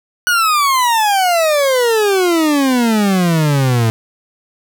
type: exponential sweep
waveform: 40% pulse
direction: down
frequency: 1480 to 110 Hz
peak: -10 dBFS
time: 0.27-3.9 s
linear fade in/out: 0 ms
effects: none